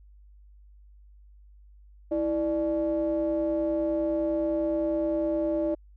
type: ring-modulated tone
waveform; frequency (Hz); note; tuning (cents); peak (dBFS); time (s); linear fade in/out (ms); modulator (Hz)
triangle; 133.4; C3; +34; -19; 2.11-5.75; 10; 460
effects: added 50 Hz sine -50 dBFS peak until 5.96 s